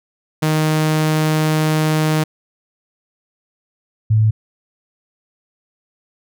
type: tone pair in turn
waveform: sawtooth / sine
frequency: 155.56 / 108.99 Hz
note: D#3 / A2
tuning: 0 / -16 cents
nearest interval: tritone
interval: 616 cents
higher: first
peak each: -10 dBFS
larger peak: neither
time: 0.42-2.24 / 4.1-4.31 s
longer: first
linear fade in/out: 10 ms
effects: none

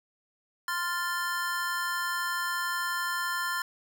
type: chord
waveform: square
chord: F major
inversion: second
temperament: equal with one note detuned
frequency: 1041.7 / 1396.9 / 1760 Hz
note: C6 / F6 / A6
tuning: -8 / 0 / 0 cents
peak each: -34 dBFS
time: 0.68-3.62 s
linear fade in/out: 2 ms
effects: none

